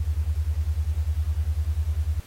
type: beating tone pair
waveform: sine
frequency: 71.7 / 81.7 Hz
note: D2 / E2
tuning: -41 / -15 cents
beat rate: 10 Hz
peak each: -25 dBFS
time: 0-2.2 s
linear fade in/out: 5 ms
effects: pink hiss -50 dBFS RMS until 2.26 s + AAC 48 kbps